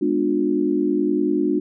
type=chord; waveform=sine; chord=G# diminished seventh; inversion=none; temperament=just; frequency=207.7 / 249.2 / 299 / 358.8 Hz; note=G#3 / B3 / D4 / F4; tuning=0 / +16 / +31 / +47 cents; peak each=-26 / -26 / -20 / -22 dBFS; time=0.01-1.6 s; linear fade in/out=10 ms; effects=none